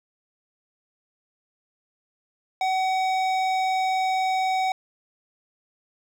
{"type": "tone with hard clipping", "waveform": "triangle", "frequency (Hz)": 754, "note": "F#5", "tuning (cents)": 32, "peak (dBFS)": -23, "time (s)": [2.61, 4.72], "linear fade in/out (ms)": 2, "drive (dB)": 17, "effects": []}